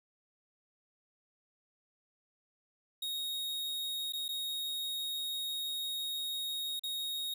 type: tone with dropouts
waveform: 45% pulse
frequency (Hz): 3751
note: A#7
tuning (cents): +10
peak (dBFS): -35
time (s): 3.02-7.34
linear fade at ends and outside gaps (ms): 5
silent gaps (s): 4.124-4.133 / 4.282-4.288 / 6.795-6.835
effects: none